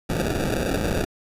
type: noise with sample-and-hold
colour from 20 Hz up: white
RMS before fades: -24 dBFS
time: 0.09-1.05 s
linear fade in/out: 10 ms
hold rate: 1050 Hz
effects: resampled to 32000 Hz